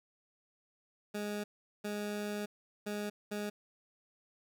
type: tone bursts at uneven times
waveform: 20% pulse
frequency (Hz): 207.5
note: G#3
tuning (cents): -1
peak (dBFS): -31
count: 4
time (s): 1.14-1.44 / 1.84-2.46 / 2.86-3.1 / 3.31-3.5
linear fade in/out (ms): 10
effects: none